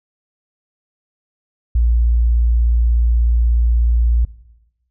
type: tone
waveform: sine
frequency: 58.3 Hz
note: A#1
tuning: 1 cent sharp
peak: -11 dBFS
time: 1.75-4.25 s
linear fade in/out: 5 ms
effects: noise-tail reverb RT60 1.0 s tail -18 dB re dry